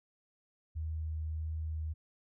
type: tone with vibrato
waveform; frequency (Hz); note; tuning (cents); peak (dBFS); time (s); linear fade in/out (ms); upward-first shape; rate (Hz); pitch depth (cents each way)
sine; 78.8; D#2; +23; -34; 0.75-1.94; 20; triangle; 1.6; 9
effects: none